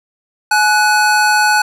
square tone pair together, 846.2 / 1480 Hz, G#5 / F#6, +32 / 0 cents, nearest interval minor seventh, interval 968 cents, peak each -13 dBFS, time 0.51-1.62 s, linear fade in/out 5 ms, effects low-pass 12000 Hz 12 dB/octave

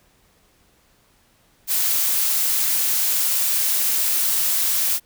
blue noise, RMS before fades -20 dBFS, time 1.67-5 s, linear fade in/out 50 ms, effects pink hiss -59 dBFS RMS until 5.05 s

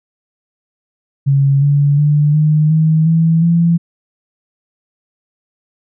sine tone with pitch steps, 138.59 / 143.23 / 148.02 / 152.98 / 158.1 / 163.39 / 168.86 Hz, C#3 / D3 / D3 / D#3 / D#3 / E3 / E3, 0 / -43 / +14 / -29 / +28 / -15 / +42 cents, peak -8 dBFS, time 1.26-3.78 s, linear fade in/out 20 ms, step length 360 ms, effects none

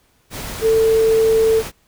sine tone in noise, 445.7 Hz, A4, 22 cents sharp, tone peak -11 dBFS, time 0.61-1.63 s, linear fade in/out 50 ms, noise pink, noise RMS -29 dBFS, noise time 0.3-1.72 s, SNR +15 dB, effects pink hiss -59 dBFS RMS until 1.87 s

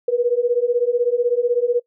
sine beating tone pair, 474.1 / 490.1 Hz, A#4 / B4, +29 / -13 cents, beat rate 16 Hz, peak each -19 / -18 dBFS, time 0.08-1.8 s, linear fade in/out 5 ms, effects noise-tail reverb RT60 0.1 s tail -22 dB re dry

